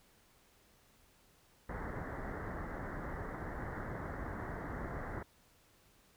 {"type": "low-pass noise", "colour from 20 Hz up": "pink", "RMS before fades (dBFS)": -42, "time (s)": [1.69, 5.23], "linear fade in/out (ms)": 5, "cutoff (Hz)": 2000, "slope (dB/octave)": 96, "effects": ["pink hiss -67 dBFS RMS until 6.16 s"]}